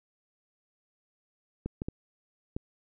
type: clicks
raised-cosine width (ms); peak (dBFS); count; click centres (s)
3; -20; 4; 1.66 / 1.819 / 1.885 / 2.565
effects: none